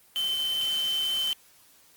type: tone in noise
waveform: sine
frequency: 3074 Hz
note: G7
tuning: 35 cents flat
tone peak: -25 dBFS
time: 0.16-1.33 s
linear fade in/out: 0 ms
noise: white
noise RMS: -39 dBFS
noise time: 0.16-1.33 s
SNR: +11 dB
effects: white hiss -58 dBFS RMS until 1.96 s + Opus 24 kbps